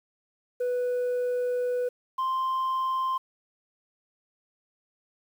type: tone pair in turn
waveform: sine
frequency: 493.9 / 1046.5 Hz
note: B4 / C6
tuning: 0 / 0 cents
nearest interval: octave + minor second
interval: 1300 cents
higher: second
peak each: -22 dBFS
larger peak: neither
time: 0.6-1.89 / 2.18-3.18 s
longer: first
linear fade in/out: 10 ms
effects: tanh soft clip ceiling -24 dBFS + 9-bit